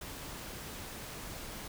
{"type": "noise", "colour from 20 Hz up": "pink", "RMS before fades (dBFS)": -44, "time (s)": [0.01, 1.68], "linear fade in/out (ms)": 5, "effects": []}